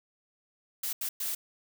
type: noise bursts at uneven times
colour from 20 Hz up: blue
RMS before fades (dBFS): -33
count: 3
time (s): 0.83-0.93 / 1.01-1.09 / 1.2-1.35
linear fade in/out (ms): 5
effects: none